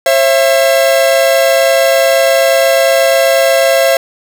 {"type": "tone pair together", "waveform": "45% pulse", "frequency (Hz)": [539.6, 668], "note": ["C#5", "E5"], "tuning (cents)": [-47, 23], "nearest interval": "major third", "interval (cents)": 370, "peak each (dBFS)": -10, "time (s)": [0.06, 3.97], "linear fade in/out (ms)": 2, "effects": []}